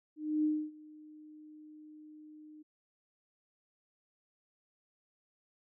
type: tone with ADSR envelope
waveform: sine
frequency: 305.6 Hz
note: D#4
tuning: 31 cents flat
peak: -26 dBFS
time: 0.16-2.63 s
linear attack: 280 ms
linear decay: 270 ms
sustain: -24 dB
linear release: 14 ms
effects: none